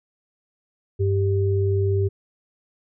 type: tone pair together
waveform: sine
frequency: 98 / 392.4 Hz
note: G2 / G4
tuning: 0 / +2 cents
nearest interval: 2 octaves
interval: 2402 cents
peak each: -19 / -23 dBFS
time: 0.99-2.09 s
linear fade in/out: 20 ms
effects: none